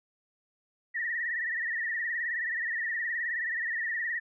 sine tone with vibrato, 1861 Hz, A#6, 3 cents flat, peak -29 dBFS, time 0.94-4.2 s, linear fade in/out 20 ms, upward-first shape triangle, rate 19 Hz, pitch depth 110 cents each way, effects none

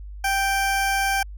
20% pulse tone, 784 Hz, G5, in tune, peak -15 dBFS, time 0.24-1.23 s, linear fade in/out 5 ms, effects added 50 Hz sine -34 dBFS peak until 1.37 s

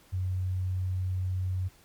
sine tone, 92.5 Hz, F#2, in tune, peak -27 dBFS, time 0.12-1.69 s, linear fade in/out 20 ms, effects pink hiss -59 dBFS RMS until 1.84 s + MP3 96 kbps

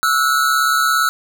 square tone pair together, 1313.6 / 1451 Hz, E6 / F#6, -6 / -34 cents, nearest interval major second, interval 172 cents, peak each -16 / -18 dBFS, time 0.03-1.09 s, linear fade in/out 0 ms, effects none

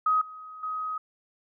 sine tone with level steps, 1261 Hz, D#6, 23 cents sharp, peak -20 / -40 / -29 dBFS, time 0.06-0.98 s, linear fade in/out 5 ms, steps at 0.21 / 0.63 s, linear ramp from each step 5 ms, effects none

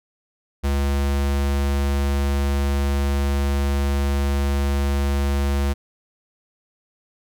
square tone, 70 Hz, C#2, 18 cents sharp, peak -19 dBFS, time 0.63-5.74 s, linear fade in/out 20 ms, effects none

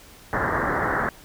white low-pass noise, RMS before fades -24 dBFS, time 0.33-1.09 s, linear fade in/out 0 ms, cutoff 1900 Hz, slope 96 dB/octave, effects pink hiss -48 dBFS RMS until 1.24 s

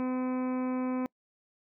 harmonic tone, 254.9 Hz, C4, 45 cents flat, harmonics 1 / 2 / 3 / 4 / 5 / 6 / 7 / 8 / 9 / 10, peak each -29 / -38 / -45 / -42 / -49 / -55 / -58 / -59 / -52 / -58 dBFS, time 0-1.06 s, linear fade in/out 0 ms, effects noise-tail reverb RT60 0.1 s tail -26 dB re dry

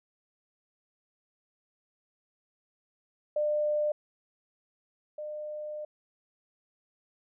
sine tone pair in turn, 599 / 603.5 Hz, D5 / D5, +34 / +47 cents, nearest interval unison, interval 13 cents, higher second, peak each -25 / -35 dBFS, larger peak first, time 3.36-3.92 / 5.18-5.85 s, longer second, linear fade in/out 5 ms, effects none

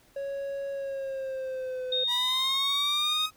triangle tone with pitch glide, 554.4 to 508.4 Hz, C#5 to C5, 0 to -50 cents, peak -29 dBFS, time 0.16-2.04 s, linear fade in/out 5 ms, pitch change -150 cents, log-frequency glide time 0.71-1.84 s
sine tone, 3700 Hz, A#7, 14 cents flat, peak -25 dBFS, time 1.92-3.26 s, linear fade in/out 5 ms
sawtooth linear sweep, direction up, 960 to 1269 Hz, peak -28 dBFS, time 2.07-3.31 s, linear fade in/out 50 ms
effects pink hiss -61 dBFS RMS until 3.36 s

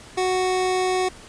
25% pulse tone, 370 Hz, F#4, in tune, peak -16 dBFS, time 0.17-1.09 s, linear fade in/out 10 ms, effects pink hiss -44 dBFS RMS until 1.28 s + resampled to 22050 Hz

